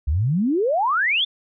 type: exponential sweep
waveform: sine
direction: up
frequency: 65.41 to 3600 Hz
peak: -17 dBFS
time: 0.07-1.25 s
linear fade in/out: 10 ms
effects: none